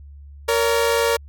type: tone pair together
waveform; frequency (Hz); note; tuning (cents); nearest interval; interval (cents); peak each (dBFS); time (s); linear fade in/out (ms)
sawtooth; 464.9 / 566.7; A#4 / C#5; -5 / +38; minor third; 343; -14 / -18; 0.48-1.17; 10
effects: added 71 Hz sine -38 dBFS peak until 1.28 s